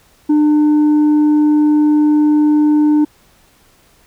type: tone with tanh clipping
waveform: sine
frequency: 300 Hz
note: D4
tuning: 37 cents sharp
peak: -9 dBFS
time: 0.29-3.05 s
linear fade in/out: 10 ms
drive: 3 dB
effects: pink hiss -51 dBFS RMS until 4.06 s